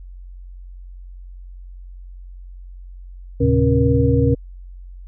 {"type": "tone cluster", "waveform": "sine", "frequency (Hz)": [76, 112.5, 134.1, 272.3, 474.5], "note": ["D#2", "A2", "C3", "C#4", "A#4"], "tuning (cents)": [-40, 39, 43, -31, 31], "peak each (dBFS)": -19, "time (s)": [3.4, 4.35], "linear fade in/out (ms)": 10, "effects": ["added 45 Hz sine -34 dBFS peak until 5.07 s"]}